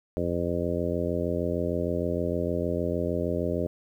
harmonic tone, 86.5 Hz, F2, 16 cents flat, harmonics 1 / 2 / 3 / 4 / 5 / 6 / 7, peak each -33 / -33 / -33 / -33 / -33 / -33 / -33 dBFS, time 0.17-3.67 s, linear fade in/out 0 ms, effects 10-bit

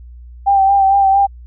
sine tone with vibrato, 785 Hz, G5, 2 cents sharp, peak -8 dBFS, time 0.46-1.27 s, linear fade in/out 20 ms, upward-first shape sine, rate 4.4 Hz, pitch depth 31 cents each way, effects added 60 Hz sine -33 dBFS peak until 1.46 s

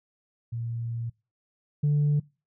sine tone pair in turn, 116.54 / 146.83 Hz, A#2 / D3, 0 / 0 cents, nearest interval major third, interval 400 cents, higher second, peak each -29 / -18 dBFS, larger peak second, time 0.52-1.1 / 1.83-2.2 s, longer first, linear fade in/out 10 ms, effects noise-tail reverb RT60 0.3 s tail -24 dB re dry + tanh soft clip ceiling -18 dBFS

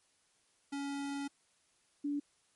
square / sine tone pair in turn, 280.8 / 288.4 Hz, C#4 / D4, +22 / -31 cents, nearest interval unison, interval 47 cents, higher second, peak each -37 / -32 dBFS, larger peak second, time 0.72-1.28 / 2.04-2.2 s, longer first, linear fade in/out 10 ms, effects white hiss -72 dBFS RMS until 2.55 s + MP3 48 kbps

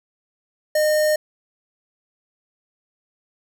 square tone with notch filter, 611 Hz, D#5, 32 cents flat, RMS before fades -18 dBFS, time 0.75-1.16 s, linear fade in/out 5 ms, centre 2900 Hz, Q 1.7, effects none

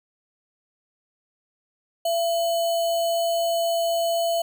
sine tone with sample-and-hold, 674 Hz, E5, 38 cents sharp, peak -20 dBFS, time 2.05-4.42 s, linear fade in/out 5 ms, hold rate 3675 Hz, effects none

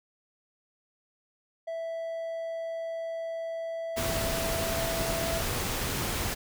triangle tone with pitch glide, 659.3 to 663.5 Hz, E5 to E5, 0 to +11 cents, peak -30 dBFS, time 1.67-5.42 s, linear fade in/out 10 ms, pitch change +11 cents, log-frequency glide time 3.58-4.99 s
pink noise, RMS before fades -31 dBFS, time 3.96-6.35 s, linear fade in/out 20 ms
effects none

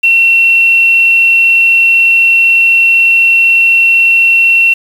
sine tone with quantisation, 2718 Hz, F7, 48 cents flat, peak -4 dBFS, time 0.03-4.74 s, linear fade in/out 10 ms, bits 5, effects none

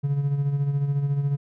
triangle tone with tremolo, 141.4 Hz, C#3, 35 cents sharp, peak -16 dBFS, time 0.03-1.37 s, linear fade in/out 20 ms, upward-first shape sine, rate 14 Hz, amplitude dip 60%, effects tanh soft clip ceiling -13 dBFS

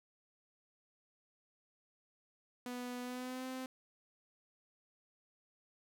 sawtooth tone with pitch glide, 246.9 to 258.7 Hz, B3 to C4, 0 to -19 cents, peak -37 dBFS, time 2.66-3.66 s, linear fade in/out 2 ms, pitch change +81 cents, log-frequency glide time 3.02-3.46 s, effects none

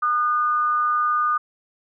sine tone pair together, 1218.8 / 1480 Hz, D#6 / F#6, -36 / 0 cents, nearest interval minor third, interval 336 cents, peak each -18 / -28 dBFS, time 0.02-1.38 s, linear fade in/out 10 ms, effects none

